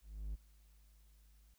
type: tone with ADSR envelope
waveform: triangle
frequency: 51.9 Hz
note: G#1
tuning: in tune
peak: -36 dBFS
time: 0.01-1.54 s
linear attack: 330 ms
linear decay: 22 ms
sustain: -24 dB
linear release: 3 ms
effects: white hiss -75 dBFS RMS until 1.58 s